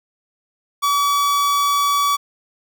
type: tone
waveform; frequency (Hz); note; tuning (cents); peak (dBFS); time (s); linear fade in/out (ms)
45% pulse; 1142; D6; -49; -15; 0.82-2.17; 20
effects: none